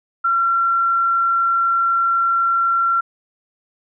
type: tone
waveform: sine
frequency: 1364 Hz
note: F6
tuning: 41 cents flat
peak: -14 dBFS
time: 0.24-3.01 s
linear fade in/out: 10 ms
effects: none